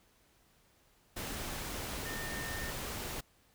sine tone in noise, 1819 Hz, A#6, 43 cents flat, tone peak -42 dBFS, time 2.05-2.71 s, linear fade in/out 10 ms, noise pink, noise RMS -40 dBFS, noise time 1.16-3.21 s, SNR -5 dB, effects pink hiss -68 dBFS RMS until 3.54 s

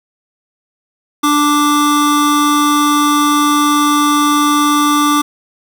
square tone pair together, 293.7 / 1174.7 Hz, D4 / D6, 0 / 0 cents, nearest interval 2 octaves, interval 2400 cents, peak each -13 dBFS, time 1.23-5.22 s, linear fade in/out 10 ms, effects 8-bit

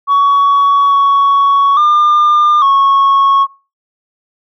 sine tone with pitch steps, 1124 / 1117 / 1202 / 1100 Hz, C#6 / C#6 / D6 / C#6, +24 / +13 / +40 / -14 cents, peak -4 dBFS, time 0.07-3.47 s, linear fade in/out 50 ms, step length 850 ms, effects noise-tail reverb RT60 0.3 s tail -22 dB re dry + tanh soft clip ceiling -5 dBFS

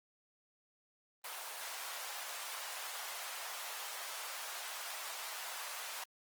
pink high-pass noise, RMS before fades -44 dBFS, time 1.24-6.04 s, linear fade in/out 5 ms, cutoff 700 Hz, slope 24 dB/octave, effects Opus 24 kbps

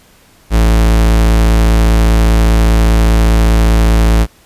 45% pulse tone, 55 Hz, A1, in tune, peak -6 dBFS, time 0.5-4.27 s, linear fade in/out 50 ms, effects pink hiss -46 dBFS RMS until 4.45 s + resampled to 32000 Hz

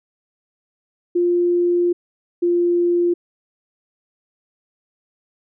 sine tone pair in turn, 350.1 / 348.2 Hz, F4 / F4, +4 / -5 cents, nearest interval unison, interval 9 cents, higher first, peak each -14 dBFS, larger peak neither, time 1.15-1.93 / 2.42-3.14 s, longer first, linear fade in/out 10 ms, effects none

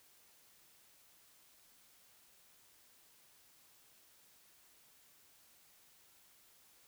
silence, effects white hiss -66 dBFS RMS until 6.87 s

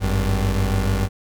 30% pulse tone pair together, 51.44 / 96.1 Hz, G#1 / G2, -16 / -34 cents, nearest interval major seventh, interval 1082 cents, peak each -18 dBFS, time 0-1.09 s, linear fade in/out 50 ms, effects none

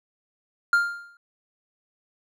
triangle tone with exponential decay, 1400 Hz, F6, 4 cents sharp, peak -12 dBFS, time 0.73-1.17 s, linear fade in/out 2 ms, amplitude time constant 94 ms, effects none

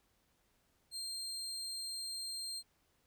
30% pulse tone, 4186 Hz, C8, in tune, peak -37 dBFS, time 0.91-2.63 s, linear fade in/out 50 ms, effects pink hiss -75 dBFS RMS until 3.06 s

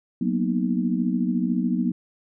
sine chord, B major seventh, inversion second, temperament equal, 185 / 233.1 / 246.9 / 311.1 Hz, F#3 / A#3 / B3 / D#4, 0 / 0 / 0 / 0 cents, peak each -25 / -26 / -25 / -30 dBFS, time 0.21-1.92 s, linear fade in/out 5 ms, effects none

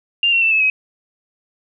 sine tone with pitch steps, 2794 / 2729 / 2665 / 2602 / 2541 Hz, F7 / F7 / E7 / E7 / D#7, 0 / -41 / +18 / -23 / +36 cents, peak -12 dBFS, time 0.23-0.7 s, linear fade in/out 2 ms, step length 94 ms, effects none

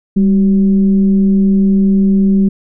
sine tone with frequency modulation, 197 Hz, G3, 9 cents sharp, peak -7 dBFS, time 0.16-2.49 s, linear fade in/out 10 ms, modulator 181 Hz, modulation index 0.35, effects none

